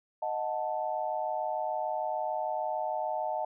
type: chord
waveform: sine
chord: D# diminished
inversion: none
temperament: equal with one note detuned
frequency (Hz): 622.3 / 729 / 880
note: D#5 / F#5 / A5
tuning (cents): 0 / -26 / 0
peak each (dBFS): -34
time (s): 0.22-3.45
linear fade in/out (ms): 5
effects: none